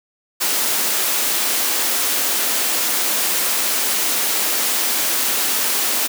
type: high-pass noise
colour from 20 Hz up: white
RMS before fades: -19 dBFS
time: 0.4-6.08 s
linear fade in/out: 20 ms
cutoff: 220 Hz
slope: 24 dB/octave
effects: none